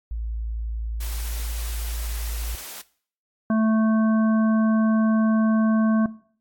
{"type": "tone", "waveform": "sine", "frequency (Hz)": 55.7, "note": "A1", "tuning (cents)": 22, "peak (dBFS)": -26, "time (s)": [0.11, 2.55], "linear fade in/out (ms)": 0}
{"type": "high-pass noise", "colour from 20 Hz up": "white", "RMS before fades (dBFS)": -37, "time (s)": [1, 2.82], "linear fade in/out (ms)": 10, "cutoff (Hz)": 220, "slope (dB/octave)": 12}
{"type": "harmonic tone", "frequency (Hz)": 220, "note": "A3", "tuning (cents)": 0, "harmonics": [1, 3, 5, 7], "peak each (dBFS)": [-18, -28, -32, -35], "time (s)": [3.5, 6.06], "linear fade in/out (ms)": 2}
{"effects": ["noise-tail reverb RT60 0.5 s tail -19 dB re dry", "AAC 64 kbps"]}